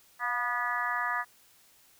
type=harmonic tone with a mistuned harmonic; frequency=243.9 Hz; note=B3; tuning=21 cents flat; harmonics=3 / 4 / 5 / 6 / 7 / 8; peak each=-38 / -35 / -33 / -42 / -33 / -36 dBFS; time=0.19-1.25 s; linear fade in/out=50 ms; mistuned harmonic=3; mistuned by=-37 cents; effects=white hiss -61 dBFS RMS until 1.99 s